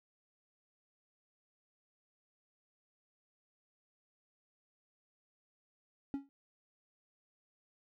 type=tone with exponential decay; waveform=triangle; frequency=277.2 Hz; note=C#4; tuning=in tune; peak=-29 dBFS; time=6.14-6.29 s; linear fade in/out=0 ms; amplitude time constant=32 ms; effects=none